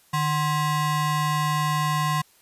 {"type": "ring-modulated tone", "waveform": "square", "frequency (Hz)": 450, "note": "A4", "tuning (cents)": 39, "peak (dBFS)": -19, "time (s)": [0.13, 2.22], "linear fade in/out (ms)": 10, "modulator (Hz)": 602, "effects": ["white hiss -58 dBFS RMS until 2.41 s", "resampled to 32000 Hz"]}